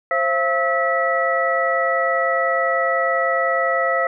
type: tone cluster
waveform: sine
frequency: 530 / 680 / 1297 / 1949 Hz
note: C5 / F5 / E6 / B6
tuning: +22 / -46 / -28 / -23 cents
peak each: -22 dBFS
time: 0.11-4.07 s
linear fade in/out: 2 ms
effects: none